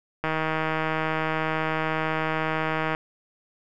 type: click train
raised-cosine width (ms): 0.5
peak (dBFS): -11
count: 429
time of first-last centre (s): 0.24-2.949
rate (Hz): 158
effects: none